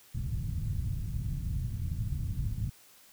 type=low-pass noise; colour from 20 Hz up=white; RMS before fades=-33 dBFS; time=0.14-2.7 s; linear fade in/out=10 ms; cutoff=130 Hz; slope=24 dB/octave; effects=white hiss -58 dBFS RMS until 3.12 s